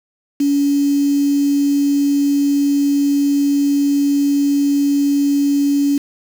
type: tone with quantisation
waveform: sine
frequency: 283.4 Hz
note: C#4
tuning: 38 cents sharp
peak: -12 dBFS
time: 0.4-5.98 s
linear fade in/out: 5 ms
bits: 5
effects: none